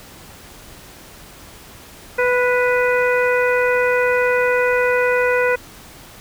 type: harmonic tone with a mistuned harmonic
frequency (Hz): 495.6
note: B4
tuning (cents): +6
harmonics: 1 / 2 / 3 / 4 / 5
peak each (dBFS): -16 / -24 / -21 / -24 / -26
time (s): 2.18-5.56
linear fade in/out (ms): 10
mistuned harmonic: 3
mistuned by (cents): -18
effects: pink hiss -41 dBFS RMS until 6.2 s